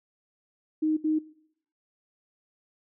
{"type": "tone bursts at uneven times", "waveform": "sine", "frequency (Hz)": 311.2, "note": "D#4", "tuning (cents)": 0, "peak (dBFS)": -22, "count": 2, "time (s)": [[0.82, 0.97], [1.04, 1.19]], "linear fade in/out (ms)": 10, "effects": ["noise-tail reverb RT60 0.7 s tail -20 dB re dry"]}